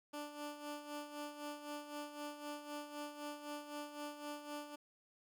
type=tone with tremolo; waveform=15% pulse; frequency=294.1 Hz; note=D4; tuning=3 cents sharp; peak=-36 dBFS; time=0.13-4.76 s; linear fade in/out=10 ms; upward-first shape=sine; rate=3.9 Hz; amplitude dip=65%; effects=none